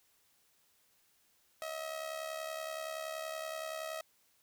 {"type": "tone with amplitude modulation", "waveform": "sawtooth", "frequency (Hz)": 639, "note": "D#5", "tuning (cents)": 46, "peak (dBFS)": -32, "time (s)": [1.62, 4.01], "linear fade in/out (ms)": 0, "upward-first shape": "sine", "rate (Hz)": 70.6, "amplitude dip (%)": 65, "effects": ["white hiss -71 dBFS RMS until 4.42 s"]}